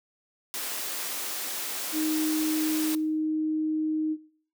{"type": "high-pass noise", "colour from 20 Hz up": "white", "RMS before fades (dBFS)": -33, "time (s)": [0.54, 2.95], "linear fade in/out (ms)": 0, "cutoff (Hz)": 240, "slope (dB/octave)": 24}
{"type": "tone", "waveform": "sine", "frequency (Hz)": 311.4, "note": "D#4", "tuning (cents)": 2, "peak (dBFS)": -25, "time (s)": [1.92, 4.17], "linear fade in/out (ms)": 50}
{"effects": ["noise-tail reverb RT60 0.6 s tail -20 dB re dry"]}